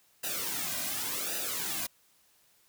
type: noise with flanger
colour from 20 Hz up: white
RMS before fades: -34 dBFS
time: 0.23-1.87 s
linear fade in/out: 10 ms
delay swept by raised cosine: 0.91 to 2.31 ms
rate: 0.89 Hz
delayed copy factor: -0.8
effects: white hiss -66 dBFS RMS until 2.68 s